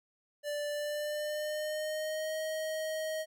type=tone with pitch glide; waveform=square; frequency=587 to 629.1 Hz; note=D5 to D#5; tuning=-1 to +19 cents; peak=-34 dBFS; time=0.43-3.26 s; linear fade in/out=50 ms; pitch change=+120 cents; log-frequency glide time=0.7-2.36 s; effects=none